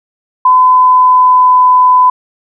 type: tone with pitch glide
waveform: sine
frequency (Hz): 1013 to 1004.8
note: B5 to B5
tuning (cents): +44 to +30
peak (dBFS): -3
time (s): 0.45-2.1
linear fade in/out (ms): 5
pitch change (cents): -14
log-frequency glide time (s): 0.58-1.63
effects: none